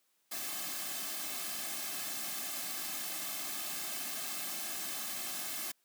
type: noise with comb filter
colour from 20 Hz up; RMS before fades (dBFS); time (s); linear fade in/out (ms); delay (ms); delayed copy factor
white; -39; 0.31-5.72; 10; 2.1; -0.8
effects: white hiss -75 dBFS RMS until 5.84 s + high-pass 200 Hz 12 dB/octave